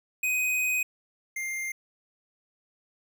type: tone pair in turn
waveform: square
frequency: 2505 / 2106 Hz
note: D#7 / C7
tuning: +11 / +11 cents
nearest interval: minor third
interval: 300 cents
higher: first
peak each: -25 / -31 dBFS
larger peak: first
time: 0.23-0.83 / 1.36-1.72 s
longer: first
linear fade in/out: 5 ms
effects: none